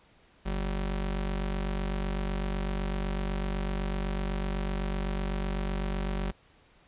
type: tone pair together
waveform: sawtooth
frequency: 47.95 / 95.9 Hz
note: G1 / G2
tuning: -37 / -37 cents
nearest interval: octave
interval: 1200 cents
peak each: -25 / -30 dBFS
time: 0.45-6.32 s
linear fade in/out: 20 ms
effects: pink hiss -61 dBFS RMS until 6.87 s + resampled to 8000 Hz